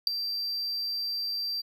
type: tone with ADSR envelope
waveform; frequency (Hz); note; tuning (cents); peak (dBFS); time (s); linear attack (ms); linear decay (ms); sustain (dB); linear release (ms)
triangle; 4699; D8; 0; -13; 0.07-1.62; 3; 4; -15; 20
effects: none